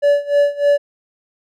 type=tone with tremolo; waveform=triangle; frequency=575 Hz; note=D5; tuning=37 cents flat; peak=-7 dBFS; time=0.02-0.78 s; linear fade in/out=20 ms; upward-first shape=sine; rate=3.3 Hz; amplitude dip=90%; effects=none